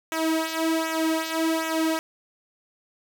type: tone with flanger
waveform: sawtooth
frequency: 322.3 Hz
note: E4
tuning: 39 cents flat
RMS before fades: -25 dBFS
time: 0.12-1.99 s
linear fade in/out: 0 ms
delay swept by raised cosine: 0.21 to 3.01 ms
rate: 1.3 Hz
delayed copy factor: -0.8
effects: none